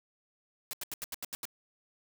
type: noise bursts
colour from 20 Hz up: white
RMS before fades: -38 dBFS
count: 8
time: 0.71-1.453 s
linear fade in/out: 0 ms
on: 22 ms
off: 81 ms
effects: none